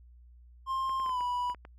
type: tone with pitch glide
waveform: triangle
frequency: 1059 to 982.4 Hz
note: C6 to B5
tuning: +21 to -9 cents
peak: -27 dBFS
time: 0.66-1.55 s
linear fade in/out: 50 ms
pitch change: -130 cents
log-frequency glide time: 1.02-1.2 s
type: clicks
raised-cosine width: 0.5 ms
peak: -32 dBFS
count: 8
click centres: 0.895 / 0.999 / 1.062 / 1.094 / 1.208 / 1.499 / 1.547 / 1.651 s
effects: added 60 Hz sine -52 dBFS peak until 1.78 s